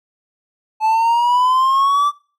triangle exponential sweep, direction up, 866 to 1174.7 Hz, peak -10 dBFS, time 0.8-2.12 s, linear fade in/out 50 ms, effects noise-tail reverb RT60 0.4 s tail -22 dB re dry

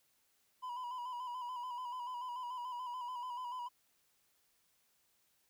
triangle tone with vibrato, 987.8 Hz, B5, in tune, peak -38 dBFS, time 0.62-3.69 s, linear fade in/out 20 ms, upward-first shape square, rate 6.9 Hz, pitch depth 43 cents each way, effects white hiss -75 dBFS RMS until 5.49 s

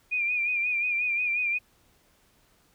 sine tone with vibrato, 2425 Hz, D#7, 45 cents flat, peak -24 dBFS, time 0.11-1.59 s, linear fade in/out 20 ms, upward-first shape sine, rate 5.6 Hz, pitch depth 54 cents each way, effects pink hiss -64 dBFS RMS until 2.74 s

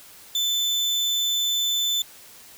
35% pulse tone, 3520 Hz, A7, in tune, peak -19 dBFS, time 0.35-2.02 s, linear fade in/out 2 ms, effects white hiss -47 dBFS RMS until 2.57 s

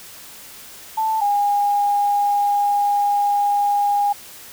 sine tone pair in turn, 880 / 815.4 Hz, A5 / G#5, 0 / -32 cents, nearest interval minor second, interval 132 cents, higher first, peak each -17 / -15 dBFS, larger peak second, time 0.97-1.21 / 1.21-4.13 s, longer second, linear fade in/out 10 ms, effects white hiss -40 dBFS RMS until 4.52 s

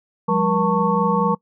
sine tone cluster, 176.6 / 201 / 476.5 / 894 / 1106 Hz, F3 / G3 / A#4 / A5 / C#6, +20 / +44 / +38 / +27 / -4 cents, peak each -22 dBFS, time 0.28-1.35 s, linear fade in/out 10 ms, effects noise-tail reverb RT60 0.1 s tail -23 dB re dry

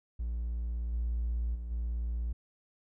triangle tone with level steps, 58.27 Hz, A#1, in tune, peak -29 / -26 / -34 / -28 dBFS, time 0.19-2.33 s, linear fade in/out 10 ms, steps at 0.92 / 1.54 / 1.7 s, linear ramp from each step 20 ms, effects tanh soft clip ceiling -25 dBFS

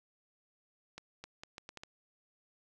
accelerating click train, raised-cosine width 0.2 ms, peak -28 dBFS, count 7, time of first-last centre 0.98-1.835 s, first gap 260 ms, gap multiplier 0.75, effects none

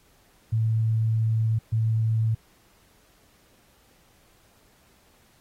sine tone bursts at uneven times, 111.5 Hz, A2, 23 cents sharp, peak -20 dBFS, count 2, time 0.52-1.59 / 1.72-2.35 s, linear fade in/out 10 ms, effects pink hiss -61 dBFS RMS until 5.4 s + AAC 48 kbps

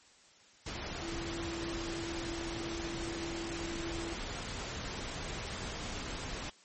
sine tone in noise, 335.7 Hz, E4, 32 cents sharp, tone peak -39 dBFS, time 1.02-4.13 s, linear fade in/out 5 ms, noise pink, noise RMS -40 dBFS, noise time 0.66-6.5 s, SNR -2 dB, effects white hiss -61 dBFS RMS until 6.64 s + MP3 32 kbps

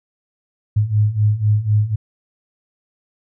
sine beating tone pair, 103.5 / 107.5 Hz, G#2 / A2, -5 / -40 cents, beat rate 4 Hz, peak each -18 / -15 dBFS, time 0.76-1.96 s, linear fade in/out 10 ms, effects none

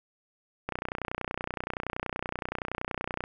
click train, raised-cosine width 0.5 ms, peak -16 dBFS, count 79, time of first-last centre 0.69-3.239 s, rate 30.6 Hz, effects none

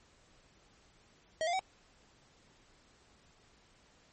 square tone with pitch steps, 637 / 694.7 / 757.5 Hz, D#5 / F5 / F#5, +41 / -9 / +40 cents, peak -31 dBFS, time 1.41-1.593 s, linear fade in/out 0 ms, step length 61 ms, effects pink hiss -65 dBFS RMS until 4.12 s + MP3 32 kbps

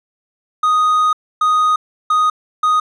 triangle tone bursts at uneven times, 1244.5 Hz, D#6, in tune, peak -9 dBFS, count 4, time 0.63-1.13 / 1.41-1.76 / 2.1-2.3 / 2.63-2.8 s, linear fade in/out 5 ms, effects resampled to 24000 Hz

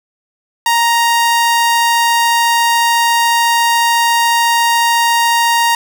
sawtooth tone, 934 Hz, A#5, 3 cents sharp, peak -6 dBFS, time 0.66-5.75 s, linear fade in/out 2 ms, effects none

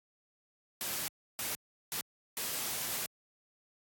white noise bursts at uneven times, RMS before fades -36 dBFS, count 4, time 0.81-1.08 / 1.39-1.55 / 1.92-2.01 / 2.37-3.06 s, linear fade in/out 0 ms, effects high-pass 80 Hz 12 dB/octave + AAC 64 kbps

